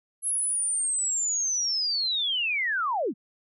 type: linear sweep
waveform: sine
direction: down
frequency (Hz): 10860 to 166.5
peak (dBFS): -24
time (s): 0.22-3.14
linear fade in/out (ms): 50
effects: none